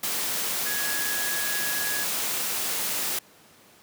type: tone in noise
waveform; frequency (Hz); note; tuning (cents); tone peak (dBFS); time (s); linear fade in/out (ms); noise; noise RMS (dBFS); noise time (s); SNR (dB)
sine; 1671; G#6; +10; -31; 0.66-2.04; 5; white; -28; 0.03-3.19; -6
effects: pink hiss -54 dBFS RMS until 3.82 s + high-pass 150 Hz 12 dB/octave